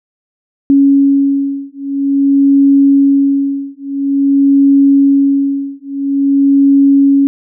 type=beating tone pair; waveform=sine; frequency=277.2 / 277.69 Hz; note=C#4 / C#4; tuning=0 / +3 cents; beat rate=0.49 Hz; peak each=-10 dBFS; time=0.7-7.27 s; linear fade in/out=0 ms; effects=none